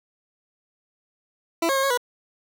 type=tone with pitch steps; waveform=20% pulse; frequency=333.2 / 543 / 538 / 549 / 489.9 Hz; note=E4 / C#5 / C5 / C#5 / B4; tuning=+19 / -36 / +48 / -17 / -14 cents; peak=-15 dBFS; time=1.62-1.975 s; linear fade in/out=5 ms; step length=71 ms; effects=none